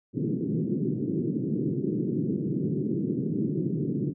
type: band-pass noise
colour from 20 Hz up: pink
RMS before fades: -28 dBFS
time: 0.13-4.14 s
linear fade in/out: 50 ms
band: 130 to 390 Hz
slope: 48 dB/octave
effects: none